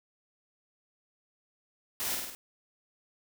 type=noise with echo; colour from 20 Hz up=white; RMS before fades=-34 dBFS; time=2-2.15 s; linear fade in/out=0 ms; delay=50 ms; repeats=4; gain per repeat=-3 dB; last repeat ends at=2.35 s; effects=none